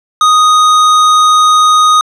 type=tone; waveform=square; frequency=1244.5 Hz; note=D#6; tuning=in tune; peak=-5 dBFS; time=0.21-2.01 s; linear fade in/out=2 ms; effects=low-pass 7000 Hz 12 dB/octave